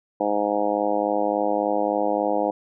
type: harmonic tone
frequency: 103.5 Hz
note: G#2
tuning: 5 cents flat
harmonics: 2 / 3 / 4 / 5 / 6 / 7 / 8 / 9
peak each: -34 / -27 / -32 / -25 / -28 / -27 / -28 / -34 dBFS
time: 0.2-2.51 s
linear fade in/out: 5 ms
effects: none